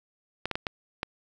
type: clicks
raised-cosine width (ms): 0.3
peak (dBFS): -13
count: 5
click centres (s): 0.456 / 0.513 / 0.555 / 0.668 / 1.031
effects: 8-bit